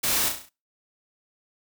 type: noise with echo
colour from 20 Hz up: white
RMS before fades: -25 dBFS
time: 0.03-0.29 s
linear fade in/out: 10 ms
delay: 34 ms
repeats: 6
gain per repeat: -5 dB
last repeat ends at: 0.494 s
effects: noise-tail reverb RT60 0.3 s tail -24 dB re dry